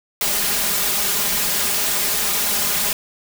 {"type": "noise with comb filter", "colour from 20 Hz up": "white", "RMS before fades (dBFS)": -20, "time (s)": [0.21, 2.93], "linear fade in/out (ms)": 2, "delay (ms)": 4.9, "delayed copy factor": 1, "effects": []}